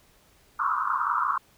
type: band-pass noise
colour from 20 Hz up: pink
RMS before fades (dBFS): -26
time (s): 0.59-1.38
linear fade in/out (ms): 5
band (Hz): 980 to 1400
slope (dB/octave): 96
effects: pink hiss -60 dBFS RMS until 1.57 s